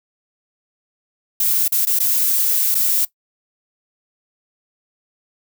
violet noise with dropouts, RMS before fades -17 dBFS, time 1.4-3.05 s, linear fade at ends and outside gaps 5 ms, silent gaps 1.68-1.721 / 1.853-1.869 / 1.99-2 / 2.746-2.75 s, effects noise-tail reverb RT60 0.1 s tail -19 dB re dry

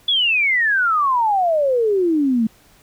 sine exponential sweep, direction down, 3475 to 215.7 Hz, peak -14 dBFS, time 0.08-2.47 s, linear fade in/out 5 ms, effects pink hiss -52 dBFS RMS until 2.82 s

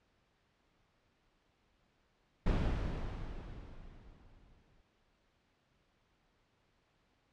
brown noise with exponential decay, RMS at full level -29 dBFS, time 2.46-4.81 s, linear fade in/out 5 ms, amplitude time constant 510 ms, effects pink hiss -74 dBFS RMS until 7.32 s + low-pass 4000 Hz 12 dB/octave

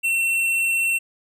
sine tone with tanh clipping, 2708 Hz, E7, 46 cents sharp, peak -20 dBFS, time 0.03-0.99 s, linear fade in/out 20 ms, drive 12 dB, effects none

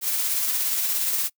blue noise with tremolo, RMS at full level -23 dBFS, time 0.01-1.3 s, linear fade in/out 50 ms, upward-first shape sine, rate 17 Hz, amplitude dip 30%, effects noise-tail reverb RT60 0.1 s tail -24 dB re dry

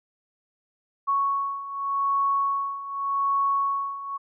sine beating tone pair, 1108.7 / 1109.55 Hz, C#6 / C#6, 0 / +1 cents, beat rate 0.85 Hz, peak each -28 / -24 dBFS, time 1.07-4.18 s, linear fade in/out 20 ms, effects none

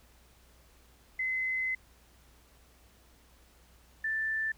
sine tone pair in turn, 2044 / 1767.3 Hz, C7 / A6, -41 / +7 cents, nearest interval minor third, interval 252 cents, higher first, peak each -29 / -29 dBFS, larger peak neither, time 1.19-1.75 / 4.04-4.52 s, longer first, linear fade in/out 5 ms, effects added 60 Hz sine -61 dBFS peak until 4.57 s + pink hiss -63 dBFS RMS until 4.57 s

